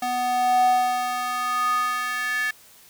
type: tone with high-pass filter sweep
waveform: square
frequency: 247.8 Hz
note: B3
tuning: 6 cents sharp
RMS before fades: -23 dBFS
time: 0.02-2.51 s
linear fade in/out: 5 ms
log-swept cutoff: 550 to 1800 Hz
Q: 6.3
effects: white hiss -51 dBFS RMS until 2.89 s